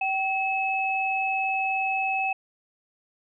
sine tone pair together, 769.4 / 2588 Hz, G5 / E7, -33 / -32 cents, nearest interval octave + major sixth, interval 2101 cents, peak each -26 dBFS, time 0.01-2.33 s, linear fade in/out 5 ms, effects none

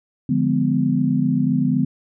sine chord, D diminished seventh, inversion none, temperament equal with one note detuned, 146.83 / 174.61 / 207.7 / 251.7 Hz, D3 / F3 / Ab3 / Cb4, 0 / 0 / 0 / +33 cents, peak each -22 / -23 / -23 / -19 dBFS, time 0.29-1.85 s, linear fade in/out 5 ms, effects none

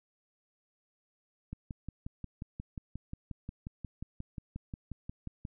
click train, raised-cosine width 5 ms, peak -27 dBFS, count 23, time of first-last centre 1.53-5.452 s, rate 5.61 Hz, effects none

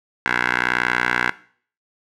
10% pulse tone with band-pass filter, 61 Hz, B1, 21 cents flat, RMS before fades -21 dBFS, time 0.26-1.3 s, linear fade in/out 0 ms, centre 1700 Hz, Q 3.2, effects noise-tail reverb RT60 0.5 s tail -18 dB re dry

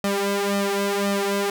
sawtooth tone with flanger, 200 Hz, G3, 35 cents sharp, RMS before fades -23 dBFS, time 0.04-1.5 s, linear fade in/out 2 ms, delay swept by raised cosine 1.6 to 3.1 ms, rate 1.9 Hz, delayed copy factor +0.9, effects none

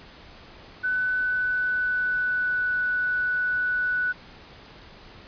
sine tone with pitch glide, 1500 to 1481.9 Hz, F#6 to F#6, +23 to +2 cents, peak -22 dBFS, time 0.83-4.13 s, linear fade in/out 20 ms, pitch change -21 cents, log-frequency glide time 1.18-2.81 s, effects pink hiss -47 dBFS RMS until 5.27 s + resampled to 11025 Hz

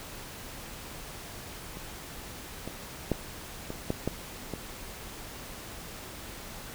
clicks, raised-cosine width 2 ms, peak -28 / -23 / -12 / -21 / -14 / -14 / -20 dBFS, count 7, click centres 1.771 / 2.676 / 3.117 / 3.704 / 3.904 / 4.076 / 4.537 s, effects pink hiss -43 dBFS RMS until 6.74 s

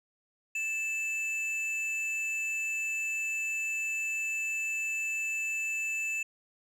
sine tone pair together, 2637 / 7031 Hz, E7 / A8, 0 / -2 cents, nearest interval octave + perfect fourth, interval 1698 cents, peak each -28 / -38 dBFS, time 0.55-6.23 s, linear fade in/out 5 ms, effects tanh soft clip ceiling -28 dBFS

